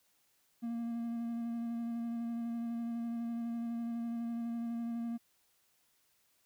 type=tone with vibrato; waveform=triangle; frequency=233.1 Hz; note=A#3; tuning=in tune; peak=-33 dBFS; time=0.62-5.18 s; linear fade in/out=20 ms; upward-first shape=square; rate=12 Hz; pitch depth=12 cents each way; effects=white hiss -73 dBFS RMS until 6.45 s